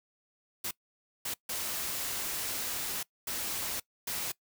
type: noise bursts at uneven times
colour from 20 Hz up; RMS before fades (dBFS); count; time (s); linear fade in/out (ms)
white; -35; 5; 0.64-0.71 / 1.25-1.34 / 1.49-3.03 / 3.27-3.8 / 4.07-4.32; 5
effects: noise-tail reverb RT60 0.1 s tail -22 dB re dry